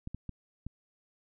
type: clicks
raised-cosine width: 5 ms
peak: -26 dBFS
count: 4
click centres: 0.074 / 0.146 / 0.293 / 0.666 s
effects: none